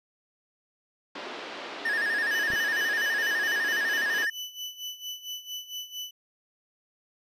pink band-pass noise, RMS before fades -39 dBFS, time 1.15-4.25 s, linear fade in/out 5 ms, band 290 to 4300 Hz, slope 24 dB/octave
triangle tone with vibrato, 1740 Hz, A6, 20 cents flat, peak -23 dBFS, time 1.85-4.3 s, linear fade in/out 5 ms, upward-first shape square, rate 12 Hz, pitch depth 71 cents each way
35% pulse tone with tremolo, 2986 Hz, F#7, 15 cents sharp, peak -31 dBFS, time 2.31-6.11 s, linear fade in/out 5 ms, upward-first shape sine, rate 4.4 Hz, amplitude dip 80%
clicks, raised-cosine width 2 ms, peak -24 dBFS, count 2, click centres 2.503 / 2.535 s
effects none

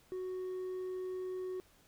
sine tone with hard clipping, 370 Hz, F#4, in tune, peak -38 dBFS, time 0.12-1.6 s, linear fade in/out 0 ms, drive 2 dB, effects pink hiss -66 dBFS RMS until 1.87 s

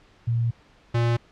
sine / square tone pair in turn, 116.7 / 117.85 Hz, A#2 / A#2, +2 / +19 cents, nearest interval unison, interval 17 cents, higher second, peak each -20 dBFS, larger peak neither, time 0.27-0.51 / 0.94-1.17 s, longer first, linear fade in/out 10 ms, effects pink hiss -56 dBFS RMS until 1.31 s + low-pass 4000 Hz 12 dB/octave

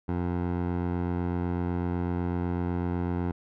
15% pulse tone with low-pass filter, 88 Hz, F2, 14 cents sharp, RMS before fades -29 dBFS, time 0.08-3.32 s, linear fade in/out 10 ms, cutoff 1200 Hz, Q 0.66, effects none

